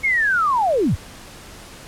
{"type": "linear sweep", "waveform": "sine", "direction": "down", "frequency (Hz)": [2217, 49.75], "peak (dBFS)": -15, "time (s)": [0.03, 0.96], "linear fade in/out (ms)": 20, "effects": ["pink hiss -40 dBFS RMS until 1.87 s", "low-pass 11000 Hz 12 dB/octave"]}